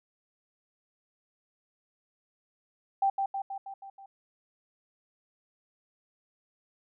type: tone with echo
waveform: sine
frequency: 784 Hz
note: G5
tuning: in tune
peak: -22 dBFS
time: 3.02-3.1 s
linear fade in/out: 5 ms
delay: 160 ms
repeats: 6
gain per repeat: -4 dB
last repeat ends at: 4.06 s
effects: none